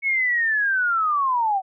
sine linear sweep, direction down, 2217 to 740 Hz, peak -18 dBFS, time 0.02-1.62 s, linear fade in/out 50 ms, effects none

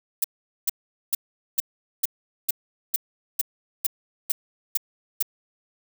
violet noise bursts, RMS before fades -21 dBFS, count 12, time 0.22-5.226 s, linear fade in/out 5 ms, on 23 ms, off 430 ms, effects none

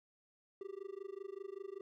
triangle tone with amplitude modulation, 391.8 Hz, G4, 1 cent flat, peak -38 dBFS, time 0.61-1.81 s, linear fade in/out 2 ms, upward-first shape sine, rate 25.2 Hz, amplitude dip 100%, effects none

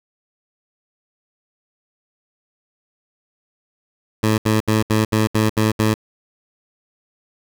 15% pulse tone bursts, 108.8 Hz, A2, 19 cents flat, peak -8 dBFS, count 8, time 4.23-5.941 s, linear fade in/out 5 ms, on 150 ms, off 73 ms, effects none

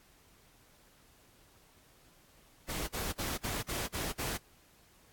pink noise bursts, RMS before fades -36 dBFS, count 7, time 2.68-4.38 s, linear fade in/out 20 ms, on 200 ms, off 50 ms, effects pink hiss -63 dBFS RMS until 5.12 s + AAC 64 kbps

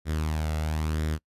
sawtooth tone with flanger, 77.7 Hz, D#2, 2 cents flat, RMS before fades -28 dBFS, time 0.05-1.19 s, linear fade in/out 50 ms, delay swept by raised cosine 0.55 to 1.48 ms, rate 1 Hz, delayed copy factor +0.5, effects noise-tail reverb RT60 0.1 s tail -25 dB re dry + resampled to 32000 Hz

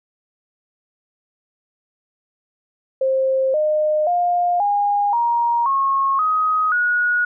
sine tone with pitch steps, 529 / 611.2 / 706.1 / 815.8 / 942.6 / 1089 / 1258.2 / 1453.6 Hz, C5 / D#5 / F5 / G#5 / A#5 / C#6 / D#6 / F#6, +19 / -31 / +19 / -31 / +19 / -31 / +19 / -31 cents, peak -15 dBFS, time 3.01-7.25 s, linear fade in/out 5 ms, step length 530 ms, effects none

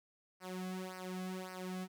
sawtooth tone with flanger, 185 Hz, F#3, in tune, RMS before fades -43 dBFS, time 0.4-1.88 s, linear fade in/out 50 ms, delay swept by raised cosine 0.28 to 2.18 ms, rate 1.8 Hz, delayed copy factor -0.9, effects none

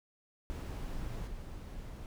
brown noise with level steps, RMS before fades -39 / -44 dBFS, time 0.5-2.06 s, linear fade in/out 0 ms, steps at 1.27 s, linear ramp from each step 10 ms, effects none

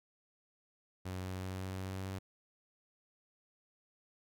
sawtooth tone with pitch steps, 92.5 / 93.09 / 93.68 / 94.28 / 94.88 / 95.49 Hz, F#2 / F#2 / F#2 / F#2 / F#2 / G2, 0 / +11 / +22 / +33 / +44 / -45 cents, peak -35 dBFS, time 1.05-2.19 s, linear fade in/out 10 ms, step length 190 ms, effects none

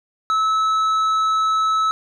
triangle tone with tanh clipping, 1300 Hz, E6, 24 cents flat, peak -17 dBFS, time 0.3-1.91 s, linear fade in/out 0 ms, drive 11 dB, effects none

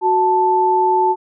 sine tone pair together, 370 / 880 Hz, F#4 / A5, 0 / 0 cents, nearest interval octave + minor third, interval 1500 cents, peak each -17 / -13 dBFS, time 0.01-1.16 s, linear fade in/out 50 ms, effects none

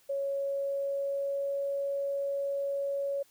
sine tone with pitch glide, 554.4 to 558.3 Hz, C#5 to C#5, 0 to +12 cents, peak -29 dBFS, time 0.09-3.23 s, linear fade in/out 10 ms, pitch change +12 cents, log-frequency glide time 0.29-1.62 s, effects white hiss -64 dBFS RMS until 3.3 s

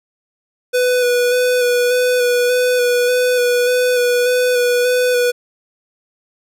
square tone with vibrato, 493.9 Hz, B4, in tune, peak -13 dBFS, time 0.73-5.32 s, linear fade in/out 20 ms, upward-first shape square, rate 1.7 Hz, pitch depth 16 cents each way, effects none

